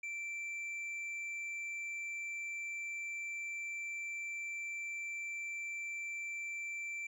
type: tone with hard clipping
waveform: sine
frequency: 2342 Hz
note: D7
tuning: 5 cents flat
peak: -40 dBFS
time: 0.03-7.07 s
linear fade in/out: 5 ms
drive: 4 dB
effects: none